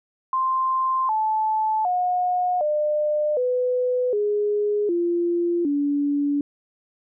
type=tone with pitch steps; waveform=sine; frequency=1046.5 / 869.9 / 723.1 / 601.1 / 499.6 / 415.3 / 345.2 / 287 Hz; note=C6 / A5 / F#5 / D5 / B4 / G#4 / F4 / D4; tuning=0 / -20 / -40 / +40 / +20 / 0 / -20 / -40 cents; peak=-19 dBFS; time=0.33-6.41 s; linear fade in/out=2 ms; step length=760 ms; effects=none